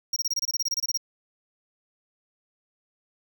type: tone bursts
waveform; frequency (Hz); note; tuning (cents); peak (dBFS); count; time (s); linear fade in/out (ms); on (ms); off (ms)
square; 5610; F8; +7; -24; 15; 0.13-0.975; 5; 33; 25
effects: none